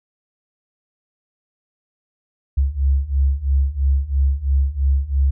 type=beating tone pair; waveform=sine; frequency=67 / 70 Hz; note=C2 / C#2; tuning=+42 / +18 cents; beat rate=3 Hz; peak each=-19 / -17 dBFS; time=2.57-5.31 s; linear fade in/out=10 ms; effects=none